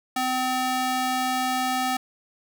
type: tone with high-pass filter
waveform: square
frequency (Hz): 256.2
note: C4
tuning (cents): -36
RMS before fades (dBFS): -25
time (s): 0.16-1.97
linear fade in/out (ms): 5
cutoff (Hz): 550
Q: 1.2
effects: none